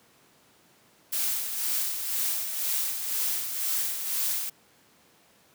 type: noise with tremolo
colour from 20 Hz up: blue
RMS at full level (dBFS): -27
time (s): 1.12-4.5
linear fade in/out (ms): 10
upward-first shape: sine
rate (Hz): 2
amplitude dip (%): 50
effects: pink hiss -60 dBFS RMS until 5.54 s + high-pass 150 Hz 12 dB/octave